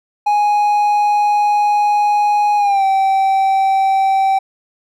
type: tone with pitch glide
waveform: triangle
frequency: 830 to 774.4 Hz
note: G#5 to G5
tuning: -1 to -21 cents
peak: -9 dBFS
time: 0.26-4.39 s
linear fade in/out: 10 ms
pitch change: -120 cents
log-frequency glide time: 2.57-2.84 s
effects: none